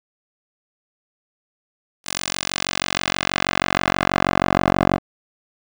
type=tone with band-pass filter sweep; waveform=10% pulse; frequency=46.25 Hz; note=F#1; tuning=in tune; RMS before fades=-21 dBFS; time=2.04-4.99 s; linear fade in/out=50 ms; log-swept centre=7400 to 660 Hz; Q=0.72; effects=none